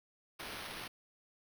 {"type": "noise with sample-and-hold", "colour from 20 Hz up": "blue", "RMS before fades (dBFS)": -45, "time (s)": [0.39, 0.88], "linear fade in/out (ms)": 10, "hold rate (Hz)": 7350, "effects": []}